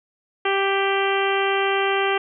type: harmonic tone with a mistuned harmonic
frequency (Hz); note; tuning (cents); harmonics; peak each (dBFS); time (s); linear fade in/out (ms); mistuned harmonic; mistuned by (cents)
392; G4; 0; 1 / 2 / 3 / 4 / 5 / 6 / 7 / 8; -22 / -25 / -27 / -28 / -29 / -30 / -30 / -31; 0.45-2.18; 5; 5; +17
effects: none